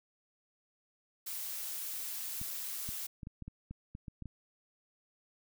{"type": "noise", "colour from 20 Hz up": "blue", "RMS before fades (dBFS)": -40, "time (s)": [1.26, 3.07], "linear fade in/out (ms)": 10}
{"type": "clicks", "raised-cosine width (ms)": 5, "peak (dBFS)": -31, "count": 11, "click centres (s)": [2.415, 2.89, 3.232, 3.271, 3.423, 3.48, 3.71, 3.951, 4.082, 4.223, 4.257]}
{"effects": []}